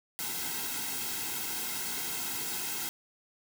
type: noise with comb filter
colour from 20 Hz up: white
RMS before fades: -35 dBFS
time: 0.19-2.89 s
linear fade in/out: 0 ms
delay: 1.7 ms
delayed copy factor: -0.8
effects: none